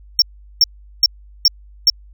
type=tone bursts; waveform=triangle; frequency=5470 Hz; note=F8; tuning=37 cents flat; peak=-6 dBFS; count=5; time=0.19-1.9 s; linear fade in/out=2 ms; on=30 ms; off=390 ms; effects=added 50 Hz sine -40 dBFS peak until 2.13 s